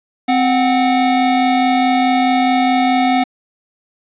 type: tone pair together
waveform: square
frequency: 259.9 / 735 Hz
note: C4 / F#5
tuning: -11 / -12 cents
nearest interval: octave + tritone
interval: 1799 cents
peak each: -15 dBFS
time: 0.28-3.24 s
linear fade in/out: 10 ms
effects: resampled to 8000 Hz + 7-bit